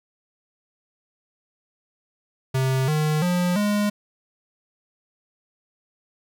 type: tone with pitch steps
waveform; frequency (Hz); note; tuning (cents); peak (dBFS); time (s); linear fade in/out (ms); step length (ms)
square; 131.8 / 153.16 / 177.98 / 206.8; C3 / D#3 / F3 / G#3; +13 / -27 / +33 / -7; -20; 2.54-3.9; 10; 340
effects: 10-bit